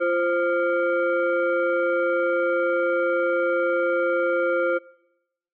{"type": "tone with frequency modulation", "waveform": "sine", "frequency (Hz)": 524, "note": "C5", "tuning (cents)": 2, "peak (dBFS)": -19, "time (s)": [0, 4.79], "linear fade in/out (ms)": 20, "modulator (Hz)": 870, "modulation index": 1, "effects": ["noise-tail reverb RT60 0.9 s tail -23 dB re dry"]}